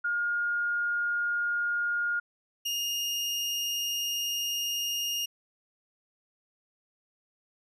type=tone pair in turn; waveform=sine / 30% pulse; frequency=1422 / 2838 Hz; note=F6 / F7; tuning=+31 / +27 cents; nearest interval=octave; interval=1196 cents; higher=second; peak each=-26 dBFS; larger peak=neither; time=0.04-2.2 / 2.65-5.26 s; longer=second; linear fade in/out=10 ms; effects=resampled to 32000 Hz